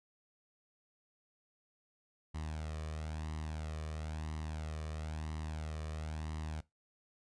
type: tone with flanger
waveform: sawtooth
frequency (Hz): 77.78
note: D#2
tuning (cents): 0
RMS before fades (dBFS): -41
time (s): 2.34-6.61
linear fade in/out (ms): 10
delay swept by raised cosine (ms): 1 to 1.71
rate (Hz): 1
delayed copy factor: +0.55
effects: noise-tail reverb RT60 0.2 s tail -20 dB re dry + resampled to 22050 Hz